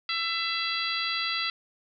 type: harmonic tone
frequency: 669 Hz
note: E5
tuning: 25 cents sharp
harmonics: 2 / 3 / 4 / 5 / 6 / 7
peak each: -34 / -34 / -34 / -34 / -34 / -34 dBFS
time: 0.09-1.5 s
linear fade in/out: 2 ms
effects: none